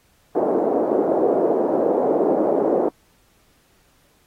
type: band-pass noise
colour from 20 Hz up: pink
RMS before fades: -19 dBFS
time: 0.35-2.89 s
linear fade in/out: 5 ms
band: 310 to 660 Hz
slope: 24 dB/octave
effects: pink hiss -60 dBFS RMS until 4.26 s + AAC 48 kbps